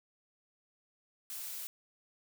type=noise; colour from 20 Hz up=blue; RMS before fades=-42 dBFS; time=1.3-1.67 s; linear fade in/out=0 ms; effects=none